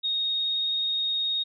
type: tone with vibrato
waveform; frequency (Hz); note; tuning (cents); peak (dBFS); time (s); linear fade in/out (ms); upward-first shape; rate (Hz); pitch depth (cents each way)
sine; 3729; A#7; 0; -24; 0.03-1.44; 20; sine; 19; 11
effects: none